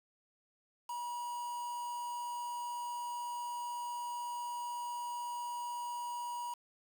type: tone with quantisation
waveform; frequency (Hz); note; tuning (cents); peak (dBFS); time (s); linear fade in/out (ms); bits
triangle; 962; B5; -46; -36; 0.89-6.54; 5; 8
effects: none